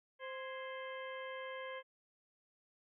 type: harmonic tone with a mistuned harmonic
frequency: 523.3 Hz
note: C5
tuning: in tune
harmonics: 1 / 2 / 3 / 4 / 5 / 6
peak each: -45 / -49 / -51 / -51 / -61 / -56 dBFS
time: 0.19-1.83 s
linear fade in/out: 50 ms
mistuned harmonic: 3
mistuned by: +86 cents
effects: none